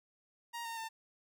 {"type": "tone with pitch steps", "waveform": "sawtooth", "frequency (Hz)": [938, 917.6, 897.7], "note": ["A#5", "A#5", "A5"], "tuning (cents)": [11, -28, 34], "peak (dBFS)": -36, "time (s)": [0.53, 0.89], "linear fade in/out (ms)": 20, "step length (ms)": 120, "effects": []}